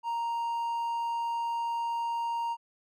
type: tone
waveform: triangle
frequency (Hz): 932.3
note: A#5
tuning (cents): 0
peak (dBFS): -27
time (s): 0.03-2.57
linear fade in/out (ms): 50
effects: none